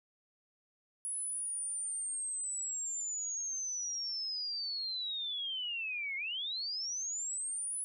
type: linear two-way sweep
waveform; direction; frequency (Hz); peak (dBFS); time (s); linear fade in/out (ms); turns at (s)
sine; down then up; 10300 to 2116 to 10300; -35; 1.05-7.84; 0; 6.16
effects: none